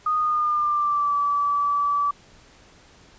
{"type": "tone with pitch glide", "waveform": "sine", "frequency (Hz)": [1236, 1153.2], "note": ["D#6", "D6"], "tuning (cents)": [-12, -32], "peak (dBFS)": -19, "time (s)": [0.06, 2.11], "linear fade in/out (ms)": 5, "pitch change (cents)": -120, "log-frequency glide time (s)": [0.18, 1.15], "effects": ["pink hiss -52 dBFS RMS until 3.18 s", "resampled to 16000 Hz"]}